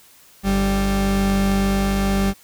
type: tone pair together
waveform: 40% pulse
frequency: 48.77 / 196 Hz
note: G1 / G3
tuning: -8 / 0 cents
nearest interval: 2 octaves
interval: 2408 cents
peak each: -21 / -17 dBFS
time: 0.43-2.34 s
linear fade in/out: 50 ms
effects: white hiss -50 dBFS RMS until 2.43 s

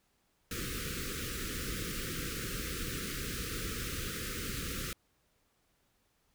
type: band-stop noise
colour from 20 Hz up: pink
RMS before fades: -38 dBFS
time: 0.51-4.93 s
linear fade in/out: 2 ms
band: 520 to 1200 Hz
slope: 96 dB/octave
effects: pink hiss -74 dBFS RMS until 6.34 s

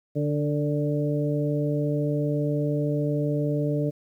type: harmonic tone with a mistuned harmonic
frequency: 146.83 Hz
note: D3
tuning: in tune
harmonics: 1 / 2 / 3 / 4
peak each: -25 / -28 / -30 / -31 dBFS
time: 0.15-3.91 s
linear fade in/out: 20 ms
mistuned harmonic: 3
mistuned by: +20 cents
effects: 10-bit

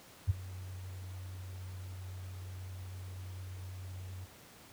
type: tone with ADSR envelope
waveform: sine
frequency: 92.7 Hz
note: F#2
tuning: 4 cents sharp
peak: -21 dBFS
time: 0.27-4.26 s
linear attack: 29 ms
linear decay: 17 ms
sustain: -20 dB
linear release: 22 ms
effects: pink hiss -56 dBFS RMS until 4.72 s + high-pass 60 Hz 12 dB/octave

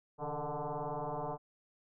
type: tone with frequency modulation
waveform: sine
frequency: 138.59 Hz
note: C#3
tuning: in tune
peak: -35 dBFS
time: 0.18-1.38 s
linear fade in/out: 50 ms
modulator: 148 Hz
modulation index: 6.3
effects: none

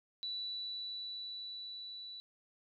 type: tone with level ramp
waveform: sine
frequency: 3954 Hz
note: B7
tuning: 1 cent sharp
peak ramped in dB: -37 to -45 dBFS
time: 0.23-2.2 s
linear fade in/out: 0 ms
effects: none

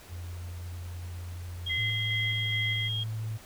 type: tone with pitch glide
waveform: sine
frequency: 87.31 to 87.92 Hz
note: F2 to F2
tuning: 0 to +12 cents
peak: -36 dBFS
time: 0.08-1.81 s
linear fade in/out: 50 ms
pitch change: +12 cents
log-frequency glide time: 0.21-1.52 s
type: tone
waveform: sine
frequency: 3251 Hz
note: G#7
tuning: 38 cents flat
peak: -31 dBFS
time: 1.66-3.04 s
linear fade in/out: 10 ms
type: tone with tremolo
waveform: sine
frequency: 2052 Hz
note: C7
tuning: 34 cents flat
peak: -29 dBFS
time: 1.69-2.89 s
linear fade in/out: 20 ms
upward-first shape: square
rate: 2.4 Hz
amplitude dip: 35%
type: tone with vibrato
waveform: sine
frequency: 110 Hz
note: A2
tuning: in tune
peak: -31 dBFS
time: 1.77-3.38 s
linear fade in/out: 20 ms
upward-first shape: triangle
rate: 14 Hz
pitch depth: 9 cents each way
effects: pink hiss -51 dBFS RMS until 3.45 s

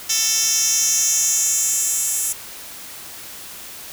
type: tone with high-pass filter sweep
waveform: 10% pulse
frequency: 444.4 Hz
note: A4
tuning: 17 cents sharp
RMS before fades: -19 dBFS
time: 0.09-2.33 s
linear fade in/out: 10 ms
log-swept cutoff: 4900 to 8700 Hz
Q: 3.2
effects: white hiss -36 dBFS RMS until 3.92 s

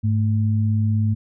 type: tone pair together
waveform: sine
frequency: 103.92 / 220 Hz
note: G#2 / A3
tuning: +2 / 0 cents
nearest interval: octave + minor second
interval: 1298 cents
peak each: -17 / -24 dBFS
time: 0.03-1.15 s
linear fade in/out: 20 ms
effects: none

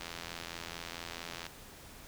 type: click train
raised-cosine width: 0.2 ms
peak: -23 dBFS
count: 124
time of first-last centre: 0.01-1.466 s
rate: 84.5 Hz
effects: pink hiss -52 dBFS RMS until 2.07 s

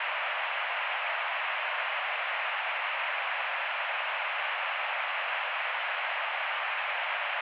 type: band-pass noise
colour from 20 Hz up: white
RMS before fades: -32 dBFS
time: 0-7.41 s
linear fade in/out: 5 ms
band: 600 to 2800 Hz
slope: 48 dB/octave
effects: none

